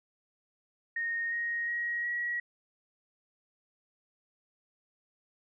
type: tone with pitch steps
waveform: sine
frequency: 1853 / 1873.4 / 1894.1 / 1915 Hz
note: A#6 / A#6 / A#6 / A#6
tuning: -11 / +8 / +27 / +46 cents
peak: -30 dBFS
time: 0.96-2.4 s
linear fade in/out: 5 ms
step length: 360 ms
effects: none